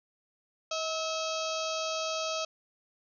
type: harmonic tone with a mistuned harmonic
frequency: 646 Hz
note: E5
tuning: 35 cents flat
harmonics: 1 / 2 / 4 / 5 / 6 / 7 / 8 / 9 / 10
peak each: -34 / -37 / -40 / -41 / -42 / -42 / -43 / -44 / -44 dBFS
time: 0.71-2.45 s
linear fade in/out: 5 ms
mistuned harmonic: 1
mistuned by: -22 cents
effects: none

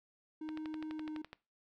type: tone with pitch glide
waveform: triangle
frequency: 311.1 to 308.1 Hz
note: D#4 to D#4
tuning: 0 to -17 cents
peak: -38 dBFS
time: 0.41-1.22 s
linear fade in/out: 5 ms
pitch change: -17 cents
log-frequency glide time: 0.93-1.11 s
type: click train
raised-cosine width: 0.3 ms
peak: -30 dBFS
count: 11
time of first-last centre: 0.49-1.33 s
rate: 11.9 Hz
effects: noise-tail reverb RT60 0.3 s tail -21 dB re dry

